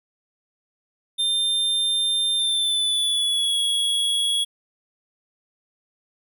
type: tone with pitch glide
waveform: square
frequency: 3600 to 3340 Hz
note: A7 to G#7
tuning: +39 to +9 cents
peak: -20 dBFS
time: 1.18-4.45 s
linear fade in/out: 20 ms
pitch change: -130 cents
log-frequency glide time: 2.37-3.58 s
effects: none